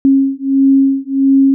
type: beating tone pair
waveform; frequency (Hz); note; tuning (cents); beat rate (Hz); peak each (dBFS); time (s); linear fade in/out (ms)
sine; 270.7 / 272.2; C#4 / C#4; -41 / -31; 1.5; -11; 0.05-1.54; 0
effects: none